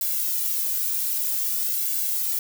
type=noise with flanger; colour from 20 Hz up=violet; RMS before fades=-25 dBFS; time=0.01-2.39 s; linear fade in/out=2 ms; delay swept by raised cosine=1.6 to 2.33 ms; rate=0.52 Hz; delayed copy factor=-0.95; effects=none